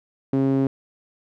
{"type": "tone with band-pass filter", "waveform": "sawtooth", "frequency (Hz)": 135.2, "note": "C#3", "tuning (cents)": -43, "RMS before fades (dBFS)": -20, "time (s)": [0.33, 0.67], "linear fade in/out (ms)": 2, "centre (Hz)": 300, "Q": 2.3, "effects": []}